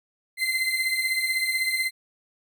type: beating tone pair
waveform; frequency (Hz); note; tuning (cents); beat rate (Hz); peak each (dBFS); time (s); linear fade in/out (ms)
35% pulse; 2055 / 2071; C7 / C7; -32 / -18; 16; -27 / -23; 0.37-1.91; 50
effects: none